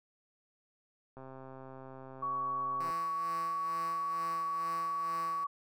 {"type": "click train", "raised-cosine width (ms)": 1, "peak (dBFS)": -35, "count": 230, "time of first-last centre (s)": [1.17, 2.905], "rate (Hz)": 132}
{"type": "tone with pitch glide", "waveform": "sine", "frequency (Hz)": [1123, 1130.2], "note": ["C#6", "C#6"], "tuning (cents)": [22, 33], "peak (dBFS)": -32, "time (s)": [2.22, 5.47], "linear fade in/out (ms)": 10, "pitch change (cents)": 11, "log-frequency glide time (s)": [2.75, 5.02]}
{"type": "tone with tremolo", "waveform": "5% pulse", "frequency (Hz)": 167.9, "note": "E3", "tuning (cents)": 32, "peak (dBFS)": -32, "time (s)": [2.8, 5.44], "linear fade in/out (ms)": 2, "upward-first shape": "sine", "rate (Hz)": 2.2, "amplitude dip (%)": 60}
{"effects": []}